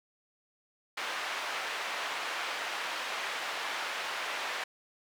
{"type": "band-pass noise", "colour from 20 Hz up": "white", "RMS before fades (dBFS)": -36, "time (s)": [0.97, 4.64], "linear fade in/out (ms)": 5, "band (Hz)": [630, 2400], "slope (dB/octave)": 12, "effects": []}